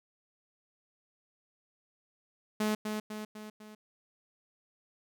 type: tone with echo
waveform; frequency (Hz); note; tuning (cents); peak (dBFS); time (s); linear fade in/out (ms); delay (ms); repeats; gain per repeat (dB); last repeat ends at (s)
sawtooth; 213.5; G#3; +48; -24; 2.6-2.75; 5; 250; 4; -5; 3.75
effects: none

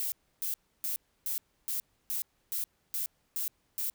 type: noise bursts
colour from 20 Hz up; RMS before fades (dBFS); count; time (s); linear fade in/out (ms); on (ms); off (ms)
violet; -33; 10; 0-3.9; 0; 120; 300
effects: pink hiss -73 dBFS RMS until 3.94 s

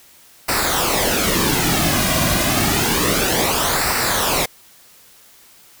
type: noise with flanger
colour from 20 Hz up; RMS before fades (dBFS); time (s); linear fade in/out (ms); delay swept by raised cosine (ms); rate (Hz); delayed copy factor
pink; -18; 0.48-4.46; 10; 0.3 to 2.3; 0.29; -0.65
effects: white hiss -48 dBFS RMS until 5.8 s

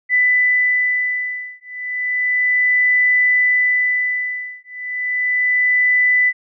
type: beating tone pair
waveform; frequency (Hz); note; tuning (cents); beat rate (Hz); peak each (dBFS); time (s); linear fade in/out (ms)
sine; 1993 / 1993.33; B6 / B6; +15 / +16; 0.33; -17; 0.09-6.33; 50
effects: none

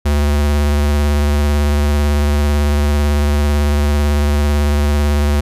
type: tone with vibrato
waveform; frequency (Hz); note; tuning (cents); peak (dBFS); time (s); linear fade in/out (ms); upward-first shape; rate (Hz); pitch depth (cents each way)
square; 73; D2; -10; -12; 0.05-5.41; 10; square; 18; 22
effects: resampled to 32000 Hz

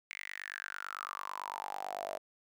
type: tone with high-pass filter sweep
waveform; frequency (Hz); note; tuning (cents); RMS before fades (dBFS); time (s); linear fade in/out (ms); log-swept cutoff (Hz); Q
sawtooth; 49; G1; 0; -42; 0.1-2.18; 10; 2200 to 620; 8.5
effects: none

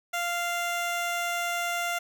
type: tone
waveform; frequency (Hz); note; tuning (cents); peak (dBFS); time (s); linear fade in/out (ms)
15% pulse; 695; F5; -9; -21; 0.13-1.99; 10
effects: none

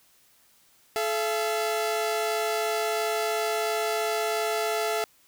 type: tone pair together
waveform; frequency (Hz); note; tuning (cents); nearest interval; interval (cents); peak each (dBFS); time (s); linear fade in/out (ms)
sawtooth; 431.5 / 678.7; A4 / F5; -34 / -50; minor sixth; 784; -24; 0.96-5.04; 0
effects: white hiss -61 dBFS RMS until 5.27 s

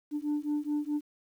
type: beating tone pair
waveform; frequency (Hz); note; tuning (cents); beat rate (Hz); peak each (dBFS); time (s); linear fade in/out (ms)
sine; 293.7 / 298.4; D4 / D4; 0 / +28; 4.7; -30; 0.11-1.01; 50
effects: tanh soft clip ceiling -25 dBFS + 10-bit

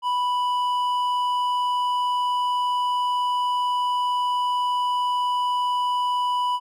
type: tone with hard clipping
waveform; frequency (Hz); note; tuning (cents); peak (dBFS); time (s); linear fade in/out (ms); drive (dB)
sine; 987.8; B5; 0; -22; 0.02-6.6; 50; 6
effects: none

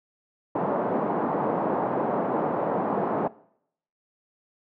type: band-pass noise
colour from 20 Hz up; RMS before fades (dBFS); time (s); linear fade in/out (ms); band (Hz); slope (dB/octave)
white; -26; 0.55-3.28; 5; 160 to 910; 24
effects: noise-tail reverb RT60 0.7 s tail -21 dB re dry

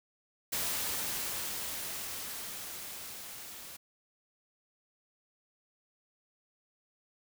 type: noise with level ramp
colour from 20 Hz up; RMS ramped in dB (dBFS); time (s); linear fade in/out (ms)
white; -33 to -47; 0.52-3.77; 10
effects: none

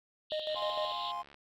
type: band-pass noise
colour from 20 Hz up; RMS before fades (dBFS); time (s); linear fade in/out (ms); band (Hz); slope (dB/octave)
pink; -42; 0.3-1.12; 10; 2900 to 4100; 96
type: tone with tremolo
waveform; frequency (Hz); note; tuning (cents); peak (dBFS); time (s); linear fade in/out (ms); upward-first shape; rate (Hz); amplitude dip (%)
triangle; 616; D#5; -17; -30; 0.32-0.92; 0; square; 6.6; 65
type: click train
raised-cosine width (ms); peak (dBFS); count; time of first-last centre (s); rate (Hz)
0.3; -38; 61; 0.5-1.344; 71.1
type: chord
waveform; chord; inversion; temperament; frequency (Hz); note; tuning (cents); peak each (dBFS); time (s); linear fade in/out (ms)
triangle; F minor; none; equal; 698.5 / 830.6 / 1046.5; F5 / Ab5 / C6; 0 / 0 / 0; -41 / -40 / -35; 0.55-1.23; 20
effects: none

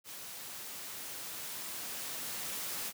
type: noise with level ramp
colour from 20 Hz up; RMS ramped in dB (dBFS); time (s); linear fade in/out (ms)
white; -46 to -38; 0.04-2.93; 50
effects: high-pass 100 Hz 12 dB/octave

